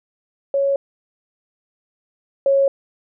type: tone pair in turn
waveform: sine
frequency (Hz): 554.4 / 549.9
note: C#5 / C#5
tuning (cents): 0 / -14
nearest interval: unison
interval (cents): 14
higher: first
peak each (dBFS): -15 / -12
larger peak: second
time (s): 0.54-0.76 / 2.46-2.68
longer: neither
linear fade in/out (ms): 2
effects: none